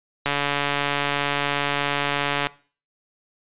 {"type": "click train", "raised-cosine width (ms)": 0.3, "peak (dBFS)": -6, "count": 317, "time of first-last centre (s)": [0.26, 2.47], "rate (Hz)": 143, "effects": ["noise-tail reverb RT60 0.4 s tail -20 dB re dry", "resampled to 8000 Hz"]}